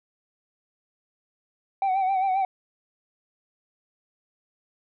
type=tone with vibrato; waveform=sine; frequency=764 Hz; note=G5; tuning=45 cents flat; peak=-18 dBFS; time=1.82-2.45 s; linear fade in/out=2 ms; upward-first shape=sine; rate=7.5 Hz; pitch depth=55 cents each way; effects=tanh soft clip ceiling -20 dBFS